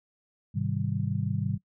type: chord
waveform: sine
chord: Ab major seventh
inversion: none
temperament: just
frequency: 103.83 / 129.78 / 155.74 / 194.67 Hz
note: Ab2 / C3 / Eb3 / G3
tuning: 0 / -14 / +2 / -12 cents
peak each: -31 / -31 / -33 / -33 dBFS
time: 0.54-1.58 s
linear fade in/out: 20 ms
effects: noise-tail reverb RT60 0.1 s tail -21 dB re dry